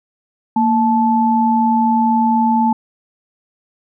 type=tone pair together; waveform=sine; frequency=231 / 872.1 Hz; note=A#3 / A5; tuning=-16 / -16 cents; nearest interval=octave + major seventh; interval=2300 cents; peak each=-14 dBFS; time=0.56-2.73 s; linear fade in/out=5 ms; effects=none